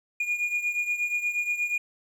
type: beating tone pair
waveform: triangle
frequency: 2433 / 2441.4 Hz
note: D#7 / D#7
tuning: -39 / -33 cents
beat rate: 8.4 Hz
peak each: -25 / -30 dBFS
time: 0.2-1.78 s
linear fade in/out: 5 ms
effects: none